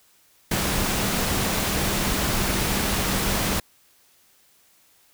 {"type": "tone in noise", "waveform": "sine", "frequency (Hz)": 196, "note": "G3", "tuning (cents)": 0, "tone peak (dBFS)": -32, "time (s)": [0.51, 3.6], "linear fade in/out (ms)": 5, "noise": "pink", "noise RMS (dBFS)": -24, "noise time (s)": [0.51, 3.6], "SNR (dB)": -11, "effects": ["white hiss -59 dBFS RMS until 5.13 s"]}